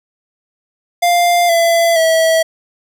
square tone with pitch steps, 698.5 / 673.5 / 649.5 Hz, F5 / E5 / E5, 0 / +37 / -26 cents, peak -10 dBFS, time 1.02-2.43 s, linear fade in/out 10 ms, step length 470 ms, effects none

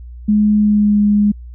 sine tone with pitch glide, 210 to 206.6 Hz, G#3 to G#3, +19 to -9 cents, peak -9 dBFS, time 0.28-1.32 s, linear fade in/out 10 ms, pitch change -28 cents, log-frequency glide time 0.58-1 s, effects added 60 Hz sine -30 dBFS peak until 1.54 s

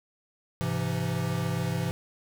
square chord, Ab augmented, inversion none, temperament equal with one note detuned, 103.83 / 130.81 / 168.37 Hz, Ab2 / C3 / E3, 0 / 0 / +37 cents, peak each -34 / -32 / -31 dBFS, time 0.61-1.91 s, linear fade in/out 0 ms, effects none

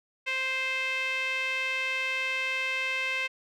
sawtooth tone with band-pass filter, 523.3 Hz, C5, in tune, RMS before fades -30 dBFS, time 0.26-3.28 s, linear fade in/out 20 ms, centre 2400 Hz, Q 5.2, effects none

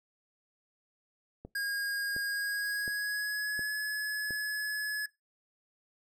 click train, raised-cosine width 2 ms, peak -30 dBFS, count 5, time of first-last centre 1.45-4.307 s, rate 1.4 Hz
square tone with pitch glide, 1629 to 1702.1 Hz, G#6 to G#6, -34 to +42 cents, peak -32 dBFS, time 1.55-5.06 s, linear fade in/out 5 ms, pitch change +76 cents, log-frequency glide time 2.23-3.73 s
effects noise-tail reverb RT60 0.2 s tail -21 dB re dry

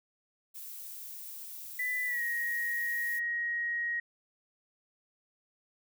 violet noise, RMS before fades -44 dBFS, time 0.54-3.2 s, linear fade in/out 20 ms
sine tone with pitch glide, 1993 to 1886.6 Hz, B6 to A#6, +15 to +20 cents, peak -30 dBFS, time 1.79-4 s, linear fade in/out 5 ms, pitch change -95 cents, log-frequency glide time 2.06-2.21 s
effects none

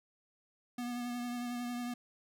square tone with vibrato, 242.7 Hz, B3, 30 cents flat, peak -37 dBFS, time 0.78-1.94 s, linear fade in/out 5 ms, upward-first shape triangle, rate 11 Hz, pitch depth 25 cents each way, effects none

